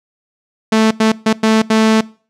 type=tone bursts at uneven times; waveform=sawtooth; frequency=220 Hz; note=A3; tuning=in tune; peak=-5 dBFS; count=5; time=0.72-0.91 / 1-1.12 / 1.26-1.33 / 1.43-1.62 / 1.7-2.01 s; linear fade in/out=5 ms; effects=noise-tail reverb RT60 0.4 s tail -22 dB re dry + low-pass 7000 Hz 12 dB/octave